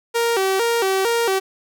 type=tone with vibrato; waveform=sawtooth; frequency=423.1 Hz; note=G#4; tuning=32 cents sharp; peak=-13 dBFS; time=0.14-1.4 s; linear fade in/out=20 ms; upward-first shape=square; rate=2.2 Hz; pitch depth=170 cents each way; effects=none